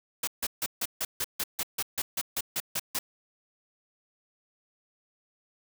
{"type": "noise bursts", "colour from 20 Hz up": "white", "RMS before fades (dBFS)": -30, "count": 15, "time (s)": [0.23, 2.99], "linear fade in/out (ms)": 5, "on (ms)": 44, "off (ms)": 150, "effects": []}